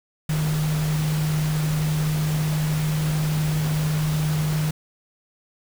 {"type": "tone in noise", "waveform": "sine", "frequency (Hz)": 153.6, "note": "D#3", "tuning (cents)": -22, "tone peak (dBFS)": -20, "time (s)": [0.29, 4.71], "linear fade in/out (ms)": 5, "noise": "pink", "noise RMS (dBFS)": -32, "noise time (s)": [0.29, 4.71], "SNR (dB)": 9, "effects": []}